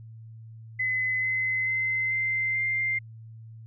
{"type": "tone with pitch steps", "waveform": "sine", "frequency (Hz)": [2027, 2045, 2062, 2080, 2098], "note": ["B6", "C7", "C7", "C7", "C7"], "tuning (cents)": [45, -40, -26, -11, 4], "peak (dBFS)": -24, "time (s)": [0.79, 2.99], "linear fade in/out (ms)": 10, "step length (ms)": 440, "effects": ["added 112 Hz sine -42 dBFS peak until 3.66 s"]}